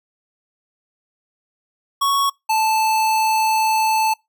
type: tone pair in turn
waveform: square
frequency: 1111 / 877.5 Hz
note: C#6 / A5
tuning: +4 / -5 cents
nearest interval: major third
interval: 409 cents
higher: first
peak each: -16 dBFS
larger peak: neither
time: 2.01-2.3 / 2.49-4.14 s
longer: second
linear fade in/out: 10 ms
effects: noise-tail reverb RT60 0.2 s tail -26 dB re dry